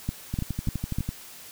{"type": "two click trains", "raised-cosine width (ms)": 5, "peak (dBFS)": [-14, -16], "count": [4, 10], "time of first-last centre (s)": [[0.09, 0.986], [0.34, 1.09]], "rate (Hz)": [3.35, 12], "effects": ["white hiss -45 dBFS RMS until 1.51 s"]}